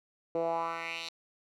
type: tone with band-pass filter sweep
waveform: 10% pulse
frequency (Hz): 166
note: E3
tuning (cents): +12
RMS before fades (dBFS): -34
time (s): 0.35-1.09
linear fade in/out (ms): 2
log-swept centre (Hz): 460 to 4100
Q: 3
effects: none